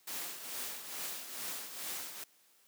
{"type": "noise with tremolo", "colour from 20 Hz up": "white", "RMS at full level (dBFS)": -39, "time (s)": [0.07, 2.24], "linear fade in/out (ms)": 5, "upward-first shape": "triangle", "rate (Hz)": 2.3, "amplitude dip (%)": 65, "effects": ["white hiss -67 dBFS RMS until 2.67 s", "high-pass 200 Hz 12 dB/octave"]}